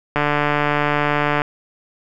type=click train; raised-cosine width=0.5 ms; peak=-3 dBFS; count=186; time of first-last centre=0.16-1.419 s; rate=147 Hz; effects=none